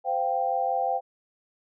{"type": "chord", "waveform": "sine", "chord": "C suspended fourth", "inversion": "none", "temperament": "equal with one note detuned", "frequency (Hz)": [518.1, 698.5, 784], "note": ["C5", "F5", "G5"], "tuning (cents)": [-17, 0, 0], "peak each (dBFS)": [-30, -28, -26], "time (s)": [0.04, 1.01], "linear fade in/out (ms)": 50, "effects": []}